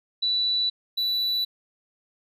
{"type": "tone pair in turn", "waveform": ["sine", "triangle"], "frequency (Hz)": [3957, 3957], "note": ["B7", "B7"], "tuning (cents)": [3, 3], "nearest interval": "unison", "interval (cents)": 0, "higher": "neither", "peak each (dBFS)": -21, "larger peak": "neither", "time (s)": [[0.22, 0.7], [0.97, 1.45]], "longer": "neither", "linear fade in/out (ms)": 10, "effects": []}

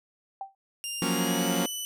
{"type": "tone with exponential decay", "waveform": "sine", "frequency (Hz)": 780, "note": "G5", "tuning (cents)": -9, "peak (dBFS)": -29, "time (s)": [0.41, 0.55], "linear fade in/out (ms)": 2, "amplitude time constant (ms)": 29}
{"type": "tone with pitch glide", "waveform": "15% pulse", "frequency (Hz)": [2800, 2984], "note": ["F7", "F#7"], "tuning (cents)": [4, 14], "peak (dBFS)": -25, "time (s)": [0.84, 1.85], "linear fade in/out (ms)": 0, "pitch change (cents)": 110, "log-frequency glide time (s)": [1.08, 1.52]}
{"type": "chord", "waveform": "sawtooth", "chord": "Gb major seventh", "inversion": "third", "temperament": "equal", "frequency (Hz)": [174.61, 185, 233.1, 277.2], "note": ["F3", "Gb3", "Bb3", "Db4"], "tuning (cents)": [0, 0, 0, 0], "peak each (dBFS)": -27, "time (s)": [1.02, 1.66], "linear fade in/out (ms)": 2}
{"effects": []}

